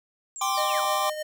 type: linear sweep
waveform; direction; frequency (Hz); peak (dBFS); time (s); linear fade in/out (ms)
sine; down; 7700 to 622.3; -35; 0.36-0.85; 0
type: chord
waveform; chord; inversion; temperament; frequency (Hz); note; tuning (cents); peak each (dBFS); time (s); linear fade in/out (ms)
square; G suspended fourth; none; equal; 784 / 1046.5 / 1174.7; G5 / C6 / D6; 0 / 0 / 0; -29; 0.41-1.1; 5
type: tone with tremolo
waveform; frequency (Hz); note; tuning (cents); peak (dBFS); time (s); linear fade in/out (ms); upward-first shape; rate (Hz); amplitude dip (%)
square; 612; D#5; -29; -27; 0.57-1.23; 10; triangle; 6.4; 60
effects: none